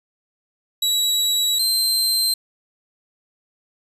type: tone pair in turn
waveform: sawtooth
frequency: 3897 / 4129 Hz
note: B7 / C8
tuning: -24 / -24 cents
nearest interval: minor second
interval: 100 cents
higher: second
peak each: -14 dBFS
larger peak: neither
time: 0.82-1.59 / 1.59-2.34 s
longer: first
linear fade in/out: 5 ms
effects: resampled to 32000 Hz + 8-bit